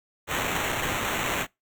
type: noise with sample-and-hold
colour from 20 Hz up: violet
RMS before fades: -28 dBFS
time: 0.27-1.47 s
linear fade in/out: 50 ms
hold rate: 4900 Hz
effects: noise-tail reverb RT60 0.2 s tail -24 dB re dry